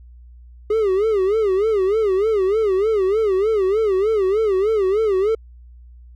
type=tone with vibrato; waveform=triangle; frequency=408.5 Hz; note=G#4; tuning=29 cents flat; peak=-13 dBFS; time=0.7-5.35 s; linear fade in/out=5 ms; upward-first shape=sine; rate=3.3 Hz; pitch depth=160 cents each way; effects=added 60 Hz sine -40 dBFS peak until 6.15 s